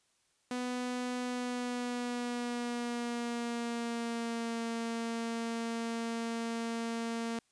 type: tone with pitch glide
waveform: sawtooth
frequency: 248.3 to 230.3 Hz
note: B3 to A#3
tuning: +9 to -21 cents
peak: -30 dBFS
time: 0.51-7.39 s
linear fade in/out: 2 ms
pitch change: -130 cents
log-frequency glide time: 1.2-4.62 s
effects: white hiss -73 dBFS RMS until 7.51 s + resampled to 22050 Hz